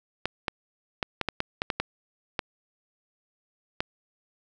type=clicks; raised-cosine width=0.3 ms; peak=-10 dBFS; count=11; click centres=0.256 / 0.482 / 1.028 / 1.213 / 1.287 / 1.404 / 1.619 / 1.702 / 1.8 / 2.392 / 3.805 s; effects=none